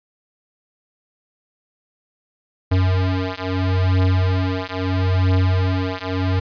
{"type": "beating tone pair", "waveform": "square", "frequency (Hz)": [92.5, 93.26], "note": ["F#2", "F#2"], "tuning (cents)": [0, 14], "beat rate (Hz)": 0.76, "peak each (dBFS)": -20, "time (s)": [2.71, 6.4], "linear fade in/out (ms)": 10, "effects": ["resampled to 11025 Hz", "9-bit"]}